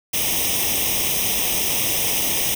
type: noise with comb filter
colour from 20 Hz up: white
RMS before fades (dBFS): -21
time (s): 0.13-2.55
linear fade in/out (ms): 10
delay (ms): 0.34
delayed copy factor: +0.85
effects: none